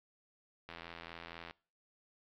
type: click train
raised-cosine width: 0.3 ms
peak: -30 dBFS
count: 70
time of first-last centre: 0.69-1.509 s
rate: 84.2 Hz
effects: noise-tail reverb RT60 0.4 s tail -23 dB re dry + low-pass 5000 Hz 12 dB/octave